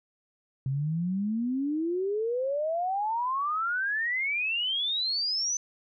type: exponential sweep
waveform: sine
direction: up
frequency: 130 to 6140 Hz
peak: -26 dBFS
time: 0.66-5.57 s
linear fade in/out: 2 ms
effects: none